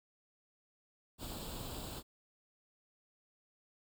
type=noise with comb filter; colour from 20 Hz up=pink; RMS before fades=-44 dBFS; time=1.18-2.03 s; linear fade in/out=50 ms; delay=0.25 ms; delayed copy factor=+0.7; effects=none